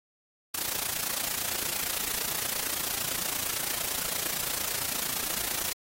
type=noise with amplitude modulation; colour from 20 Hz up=white; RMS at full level=-28 dBFS; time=0.54-5.73 s; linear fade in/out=5 ms; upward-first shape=sine; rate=28.8 Hz; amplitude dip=80%; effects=AAC 48 kbps